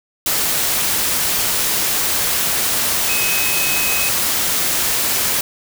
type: tone in noise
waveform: sine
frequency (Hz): 2544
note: D#7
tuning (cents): +38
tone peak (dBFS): -21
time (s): 3.09-4.09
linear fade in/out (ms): 2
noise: white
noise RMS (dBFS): -18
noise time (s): 0.26-5.41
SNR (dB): -6
effects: none